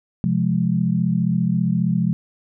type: chord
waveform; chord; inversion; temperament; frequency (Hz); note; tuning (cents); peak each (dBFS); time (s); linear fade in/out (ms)
sine; F minor; second; just; 130.96 / 174.61 / 209.5; C3 / F3 / Ab3; +2 / 0 / +15; -23 / -19 / -22; 0.24-2.13; 0
effects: none